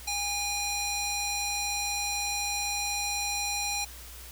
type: tone with band-pass filter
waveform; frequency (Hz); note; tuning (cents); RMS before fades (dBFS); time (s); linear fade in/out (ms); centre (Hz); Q
square; 816; G#5; -31; -31; 0.07-3.85; 10; 6000; 0.92
effects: added 60 Hz sine -46 dBFS peak until 4.31 s + white hiss -47 dBFS RMS until 4.31 s